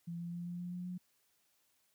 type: tone with pitch steps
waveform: sine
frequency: 170 / 171.68 / 173.37 / 175.08 / 176.81 / 178.55 / 180.32 Hz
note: F3 / F3 / F3 / F3 / F3 / F3 / F#3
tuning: -46 / -29 / -12 / +5 / +22 / +39 / -44 cents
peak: -39 dBFS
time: 0.07-0.98 s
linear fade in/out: 10 ms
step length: 130 ms
effects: white hiss -75 dBFS RMS until 1.94 s + high-pass 60 Hz 12 dB/octave